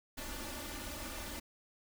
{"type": "noise with comb filter", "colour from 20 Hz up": "pink", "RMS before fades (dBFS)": -43, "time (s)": [0.17, 1.4], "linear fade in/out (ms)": 10, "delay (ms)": 3.4, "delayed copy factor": 0.95, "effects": []}